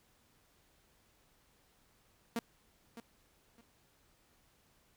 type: tone with echo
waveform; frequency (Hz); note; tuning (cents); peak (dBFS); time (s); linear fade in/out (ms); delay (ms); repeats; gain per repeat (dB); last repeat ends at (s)
sawtooth; 232.1; A#3; -7; -29; 2.36-2.39; 2; 610; 2; -13; 3.61
effects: pink hiss -70 dBFS RMS until 4.96 s